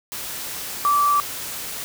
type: tone in noise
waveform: sine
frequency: 1162 Hz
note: D6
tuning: 19 cents flat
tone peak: -15 dBFS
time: 0.85-1.2 s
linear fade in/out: 0 ms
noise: white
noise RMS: -31 dBFS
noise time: 0.12-1.84 s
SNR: +13 dB
effects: none